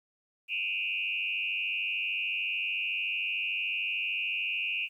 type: tone with frequency modulation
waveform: sine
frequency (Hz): 2629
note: E7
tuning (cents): -5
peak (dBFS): -29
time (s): 0.48-4.89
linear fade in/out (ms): 50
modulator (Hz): 93.5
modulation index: 2.4
effects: 11-bit